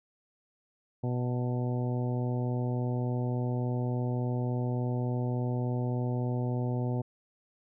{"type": "harmonic tone with a mistuned harmonic", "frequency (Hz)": 123.47, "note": "B2", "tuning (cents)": 0, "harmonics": [1, 2, 3, 4, 5, 6, 7], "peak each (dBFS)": [-29, -35, -39, -41, -43, -45, -46], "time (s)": [1.03, 7.02], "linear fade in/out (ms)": 10, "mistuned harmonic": 7, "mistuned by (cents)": 28, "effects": []}